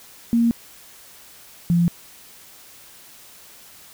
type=tone pair in turn; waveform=sine; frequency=233.1 / 171.87 Hz; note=A#3 / F3; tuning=0 / -27 cents; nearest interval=perfect fourth; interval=527 cents; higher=first; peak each=-14 dBFS; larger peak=neither; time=0.33-0.51 / 1.7-1.88 s; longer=neither; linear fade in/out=0 ms; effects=white hiss -46 dBFS RMS until 3.93 s